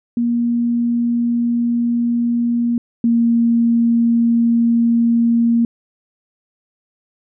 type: tone pair in turn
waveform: sine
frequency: 236.9 / 233.2 Hz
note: A#3 / A#3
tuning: +28 / +1 cents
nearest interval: unison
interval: 27 cents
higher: first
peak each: -14 / -11 dBFS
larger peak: second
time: 0.17-2.78 / 3.04-5.65 s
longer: neither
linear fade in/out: 2 ms
effects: none